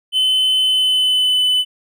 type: tone with pitch glide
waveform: triangle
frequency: 3043 to 3006 Hz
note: F#7 to F#7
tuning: +48 to +27 cents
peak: -11 dBFS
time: 0.12-1.65 s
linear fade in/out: 50 ms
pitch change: -21 cents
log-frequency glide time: 0.61-1.42 s
effects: none